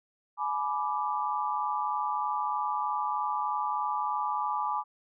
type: chord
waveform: sine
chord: G# diminished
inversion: none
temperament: equal with one note detuned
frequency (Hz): 844.6 / 987.8 / 1174.7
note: G#5 / B5 / D6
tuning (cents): +29 / 0 / 0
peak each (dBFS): -32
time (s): 0.37-4.84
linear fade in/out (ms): 50
effects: none